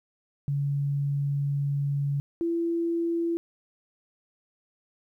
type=tone pair in turn; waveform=sine; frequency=141.6 / 336.8 Hz; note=C#3 / E4; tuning=+37 / +37 cents; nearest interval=octave + minor third; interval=1500 cents; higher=second; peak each=-24 dBFS; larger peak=neither; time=0.48-2.2 / 2.41-3.37 s; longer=first; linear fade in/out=0 ms; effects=11-bit